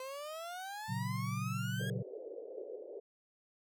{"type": "exponential sweep", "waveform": "30% pulse", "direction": "up", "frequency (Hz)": [513, 1661.2], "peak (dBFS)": -39, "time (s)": [0, 1.9], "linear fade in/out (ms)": 2}
{"type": "chord", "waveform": "sine", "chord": "F# major", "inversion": "first", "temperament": "equal", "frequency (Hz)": [116.54, 138.59, 185], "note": ["A#2", "C#3", "F#3"], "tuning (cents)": [0, 0, 0], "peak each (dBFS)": [-38, -40, -40], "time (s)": [0.88, 2.03], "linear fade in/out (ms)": 20}
{"type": "band-pass noise", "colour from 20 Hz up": "pink", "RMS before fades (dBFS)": -46, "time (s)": [1.79, 3], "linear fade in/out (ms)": 10, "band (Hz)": [400, 530], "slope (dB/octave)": 48}
{"effects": []}